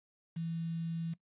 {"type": "tone with quantisation", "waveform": "sine", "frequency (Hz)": 165.6, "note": "E3", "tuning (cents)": 8, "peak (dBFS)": -34, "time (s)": [0.36, 1.14], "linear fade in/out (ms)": 10, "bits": 9, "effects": ["noise-tail reverb RT60 0.1 s tail -18 dB re dry", "resampled to 8000 Hz"]}